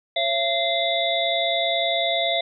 sine tone cluster, 546 / 676 / 2072 / 3539 / 3817 Hz, C#5 / E5 / C7 / A7 / A#7, -26 / +43 / -17 / +9 / +40 cents, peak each -30 / -23 / -28 / -26 / -28 dBFS, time 0.16-2.41 s, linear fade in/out 5 ms, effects none

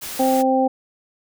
white noise, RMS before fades -31 dBFS, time 0.01-0.43 s, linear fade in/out 20 ms
harmonic tone, 262.2 Hz, C4, 4 cents sharp, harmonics 1 / 2 / 3, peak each -19 / -19 / -19 dBFS, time 0.19-0.68 s, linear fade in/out 10 ms
effects none

